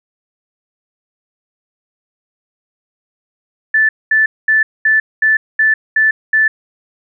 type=tone bursts; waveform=sine; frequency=1754 Hz; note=A6; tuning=6 cents flat; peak=-8 dBFS; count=8; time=3.74-6.48 s; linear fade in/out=5 ms; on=150 ms; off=220 ms; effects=none